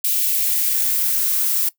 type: noise with high-pass filter sweep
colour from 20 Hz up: violet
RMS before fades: -19 dBFS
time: 0.04-1.69 s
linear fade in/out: 5 ms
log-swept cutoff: 2700 to 940 Hz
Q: 1.7
effects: noise-tail reverb RT60 0.1 s tail -18 dB re dry